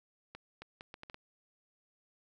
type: accelerating click train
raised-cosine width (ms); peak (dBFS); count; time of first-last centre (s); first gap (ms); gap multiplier
0.3; -30; 7; 0.35-1.144; 270; 0.7
effects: none